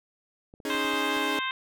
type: clicks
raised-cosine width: 2 ms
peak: -35 dBFS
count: 6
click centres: 0.539 / 0.602 / 0.748 / 0.85 / 0.937 / 1.166 s
type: chord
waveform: sawtooth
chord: C# suspended second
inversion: none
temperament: equal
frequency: 277.2 / 311.1 / 415.3 Hz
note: C#4 / D#4 / G#4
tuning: 0 / 0 / 0 cents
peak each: -29 dBFS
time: 0.65-1.39 s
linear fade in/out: 2 ms
type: harmonic tone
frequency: 523.3 Hz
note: C5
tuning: in tune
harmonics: 2 / 3 / 4 / 5 / 6 / 7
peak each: -32 / -34 / -35 / -36 / -37 / -37 dBFS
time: 0.7-1.51 s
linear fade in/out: 0 ms
effects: none